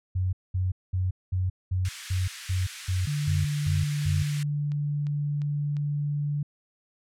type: tone bursts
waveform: sine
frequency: 92.3 Hz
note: F#2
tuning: 4 cents flat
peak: -23 dBFS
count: 11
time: 0.15-4.23 s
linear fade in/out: 10 ms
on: 180 ms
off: 210 ms
type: high-pass noise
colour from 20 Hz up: pink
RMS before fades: -40 dBFS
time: 1.85-4.43 s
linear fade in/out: 0 ms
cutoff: 1600 Hz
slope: 24 dB/octave
type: tone with pitch glide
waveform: sine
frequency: 146.83 to 145.9 Hz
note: D3 to D3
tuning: 0 to -11 cents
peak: -25 dBFS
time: 3.07-6.43 s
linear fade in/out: 5 ms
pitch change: -11 cents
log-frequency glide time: 3.84-5.26 s
type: click train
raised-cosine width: 0.2 ms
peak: -31 dBFS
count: 7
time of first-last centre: 3.67-5.768 s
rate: 2.86 Hz
effects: low-pass 10000 Hz 12 dB/octave